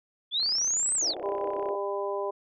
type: linear two-way sweep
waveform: sine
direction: up then down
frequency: 3340 to 8330 to 3340 Hz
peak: -24 dBFS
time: 0.31-1.15 s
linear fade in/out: 50 ms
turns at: 0.94 s
type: click train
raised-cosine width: 0.5 ms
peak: -31 dBFS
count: 43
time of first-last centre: 0.4-1.688 s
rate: 32.6 Hz
type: band-pass noise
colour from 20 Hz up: pink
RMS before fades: -38 dBFS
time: 1.02-1.76 s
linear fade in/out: 5 ms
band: 320 to 790 Hz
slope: 48 dB/octave
type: harmonic tone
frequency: 200 Hz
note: G3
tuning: 35 cents sharp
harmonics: 2 / 3 / 4 / 5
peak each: -31 / -33 / -39 / -35 dBFS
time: 1.23-2.31 s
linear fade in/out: 10 ms
effects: none